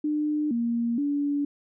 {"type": "tone with pitch steps", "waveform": "sine", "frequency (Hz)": [300.4, 234.4, 287.1], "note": ["D4", "A#3", "D4"], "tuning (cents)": [39, 10, -39], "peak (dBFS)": -23, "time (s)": [0.04, 1.45], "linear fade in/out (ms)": 5, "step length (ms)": 470, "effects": []}